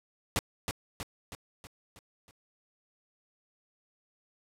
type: noise with echo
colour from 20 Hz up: pink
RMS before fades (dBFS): -28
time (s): 0.36-0.39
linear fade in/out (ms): 0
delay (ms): 320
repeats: 6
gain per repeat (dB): -5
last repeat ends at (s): 2.31
effects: low-pass 12000 Hz 12 dB/octave